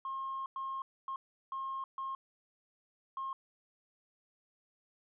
sine tone bursts at uneven times, 1072 Hz, C6, 42 cents sharp, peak -35 dBFS, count 6, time 0.05-0.46 / 0.56-0.82 / 1.08-1.16 / 1.52-1.84 / 1.98-2.15 / 3.17-3.33 s, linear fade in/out 2 ms, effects tanh soft clip ceiling -32 dBFS

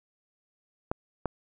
clicks, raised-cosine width 1 ms, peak -14 dBFS, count 2, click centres 0.915 / 1.257 s, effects none

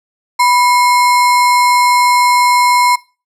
sine tone with sample-and-hold, 987 Hz, B5, 1 cent flat, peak -7 dBFS, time 0.39-2.96 s, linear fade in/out 10 ms, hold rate 3150 Hz, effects noise-tail reverb RT60 0.3 s tail -20 dB re dry + low-pass 10000 Hz 12 dB/octave

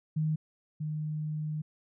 sine tone pair in turn, 155.56 / 153.24 Hz, D#3 / D#3, 0 / -26 cents, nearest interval unison, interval 26 cents, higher first, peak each -26 / -31 dBFS, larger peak first, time 0.16-0.36 / 0.8-1.62 s, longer second, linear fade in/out 10 ms, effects none

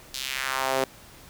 sawtooth tone with high-pass filter sweep, 132.8 Hz, C3, 26 cents sharp, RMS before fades -28 dBFS, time 0.14-0.84 s, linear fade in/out 2 ms, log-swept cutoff 4300 to 440 Hz, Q 1.7, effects pink hiss -49 dBFS RMS until 1.29 s

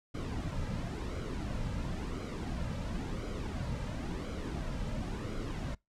brown noise with flanger, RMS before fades -37 dBFS, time 0.14-5.75 s, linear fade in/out 10 ms, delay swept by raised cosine 1.1 to 2.8 ms, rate 0.96 Hz, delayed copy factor -0.55, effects noise-tail reverb RT60 0.2 s tail -25 dB re dry + low-pass 8000 Hz 12 dB/octave

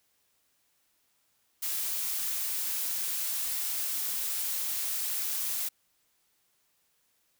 blue noise, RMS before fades -32 dBFS, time 1.62-5.69 s, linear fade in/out 10 ms, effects white hiss -72 dBFS RMS until 7.39 s

